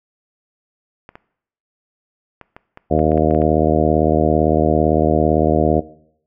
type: clicks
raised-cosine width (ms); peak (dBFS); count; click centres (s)
0.5; -21; 11; 1.091 / 1.155 / 2.413 / 2.565 / 2.774 / 2.992 / 3.118 / 3.176 / 3.309 / 3.348 / 3.418
type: harmonic tone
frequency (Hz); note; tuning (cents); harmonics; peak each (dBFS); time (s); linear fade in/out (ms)
77.78; D#2; 0; 1 / 2 / 3 / 4 / 5 / 6 / 7 / 8 / 9; -21 / -21 / -21 / -21 / -21 / -21 / -21 / -21 / -21; 2.9-5.81; 20
effects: noise-tail reverb RT60 0.7 s tail -19 dB re dry